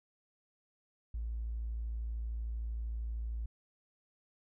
triangle tone, 56.5 Hz, A1, 47 cents sharp, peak -31 dBFS, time 1.14-3.46 s, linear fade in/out 5 ms, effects tanh soft clip ceiling -33 dBFS

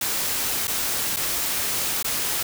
white noise with dropouts, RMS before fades -25 dBFS, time 0.01-2.43 s, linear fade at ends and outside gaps 5 ms, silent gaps 0.672-0.678 / 1.163-1.167 / 2.028-2.044 s, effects none

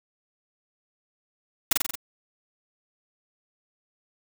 white noise with echo, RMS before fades -18 dBFS, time 1.71-1.73 s, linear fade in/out 5 ms, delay 45 ms, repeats 5, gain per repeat -3 dB, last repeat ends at 1.955 s, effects none

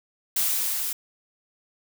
blue noise with level ramp, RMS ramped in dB -23 to -29 dBFS, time 0.36-0.93 s, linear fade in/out 5 ms, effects none

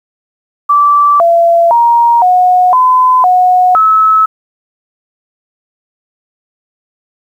sine tone with pitch steps, 1163 / 679 / 940 / 728 / 1015 / 730 / 1296 Hz, D6 / F5 / A#5 / F#5 / B5 / F#5 / E6, -17 / -49 / +14 / -28 / +47 / -24 / -30 cents, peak -4 dBFS, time 0.69-4.26 s, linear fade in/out 10 ms, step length 510 ms, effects 7-bit

